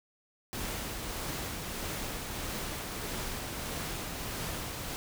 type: noise with tremolo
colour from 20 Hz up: pink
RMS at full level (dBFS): -36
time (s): 0.53-4.96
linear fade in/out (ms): 0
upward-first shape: triangle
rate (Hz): 1.6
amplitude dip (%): 30
effects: none